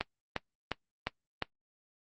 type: click train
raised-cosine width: 0.3 ms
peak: -14 dBFS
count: 5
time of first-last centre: 0.01-1.423 s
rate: 2.83 Hz
effects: noise-tail reverb RT60 0.1 s tail -22 dB re dry + Opus 24 kbps